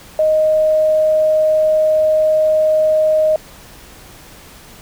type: tone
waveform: sine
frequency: 622.3 Hz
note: D#5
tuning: in tune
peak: -10 dBFS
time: 0.19-3.36 s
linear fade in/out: 2 ms
effects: pink hiss -40 dBFS RMS until 4.81 s